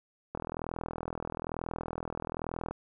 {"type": "click train", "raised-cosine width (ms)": 1, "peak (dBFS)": -21, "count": 98, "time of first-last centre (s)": [0.35, 2.71], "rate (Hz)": 41.1, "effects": []}